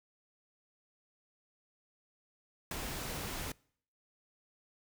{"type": "noise with ADSR envelope", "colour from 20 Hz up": "pink", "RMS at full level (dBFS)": -37, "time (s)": [2.71, 3.52], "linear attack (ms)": 3, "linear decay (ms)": 16, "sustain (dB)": -3, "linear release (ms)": 4, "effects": ["noise-tail reverb RT60 0.6 s tail -25 dB re dry"]}